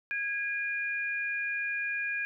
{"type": "tone pair together", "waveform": "sine", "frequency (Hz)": [1645, 2422], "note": ["G#6", "D#7"], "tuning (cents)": [-17, -47], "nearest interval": "perfect fifth", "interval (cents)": 670, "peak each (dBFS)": [-32, -33], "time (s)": [0.11, 2.25], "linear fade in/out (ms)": 0, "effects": []}